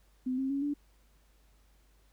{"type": "tone with pitch steps", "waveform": "sine", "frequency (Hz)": [255.6, 266.5, 277.8, 289.6], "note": ["C4", "C4", "C#4", "D4"], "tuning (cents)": [-40, 32, 4, -24], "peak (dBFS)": -29, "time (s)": [0.26, 0.74], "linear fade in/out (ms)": 10, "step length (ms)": 120, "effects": ["added 50 Hz sine -62 dBFS peak until 2.12 s", "pink hiss -70 dBFS RMS until 2.12 s"]}